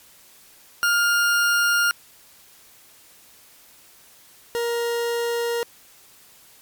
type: tone pair in turn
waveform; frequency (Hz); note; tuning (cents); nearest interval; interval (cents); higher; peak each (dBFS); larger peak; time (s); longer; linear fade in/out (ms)
40% pulse; 1410 / 470.5; F6 / A#4; +16 / +16; octave + perfect fifth; 1900; first; -16 / -21; first; 0.83-1.91 / 4.55-5.63; neither; 0
effects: white hiss -51 dBFS RMS until 6.61 s + MP3 96 kbps